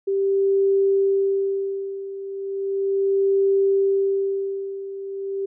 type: tone with tremolo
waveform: sine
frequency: 392 Hz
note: G4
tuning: in tune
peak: -15 dBFS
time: 0.07-5.46 s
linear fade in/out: 10 ms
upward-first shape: sine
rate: 0.36 Hz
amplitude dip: 80%
effects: none